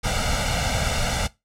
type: noise with comb filter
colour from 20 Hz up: pink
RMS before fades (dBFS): -23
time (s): 0.03-1.28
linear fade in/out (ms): 20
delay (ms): 1.4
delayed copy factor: +0.85
effects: noise-tail reverb RT60 0.2 s tail -19 dB re dry + low-pass 8000 Hz 12 dB/octave